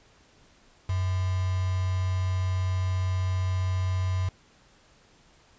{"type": "tone with quantisation", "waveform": "sine", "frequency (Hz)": 92.5, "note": "F#2", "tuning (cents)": 0, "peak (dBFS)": -24, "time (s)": [0.89, 4.29], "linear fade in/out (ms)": 5, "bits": 6, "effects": ["pink hiss -59 dBFS RMS until 5.58 s", "resampled to 16000 Hz"]}